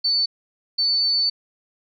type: tone bursts at uneven times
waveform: sine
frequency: 4504 Hz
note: C#8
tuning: 27 cents sharp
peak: -17 dBFS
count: 2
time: 0.04-0.26 / 0.78-1.3 s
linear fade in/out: 10 ms
effects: none